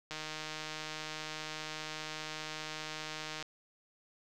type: click train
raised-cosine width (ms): 0.2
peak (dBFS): -23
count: 515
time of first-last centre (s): 0.11-3.426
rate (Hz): 155
effects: none